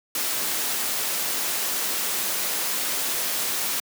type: noise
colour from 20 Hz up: white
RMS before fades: -26 dBFS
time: 0.15-3.8 s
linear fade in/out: 2 ms
effects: high-pass 200 Hz 12 dB/octave